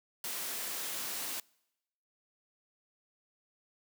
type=noise; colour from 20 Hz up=white; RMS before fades=-38 dBFS; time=0.24-1.4 s; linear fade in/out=2 ms; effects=noise-tail reverb RT60 0.9 s tail -26 dB re dry + high-pass 200 Hz 12 dB/octave